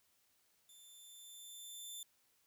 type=tone with level ramp; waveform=15% pulse; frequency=3540 Hz; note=A7; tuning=10 cents sharp; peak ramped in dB=-52 to -38 dBFS; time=0.69-2.03 s; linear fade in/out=2 ms; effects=white hiss -75 dBFS RMS until 2.46 s